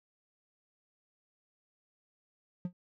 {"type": "tone with exponential decay", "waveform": "triangle", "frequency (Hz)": 178.1, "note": "F3", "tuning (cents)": 34, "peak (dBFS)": -27, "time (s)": [2.65, 2.73], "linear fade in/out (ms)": 2, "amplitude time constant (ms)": 17, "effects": []}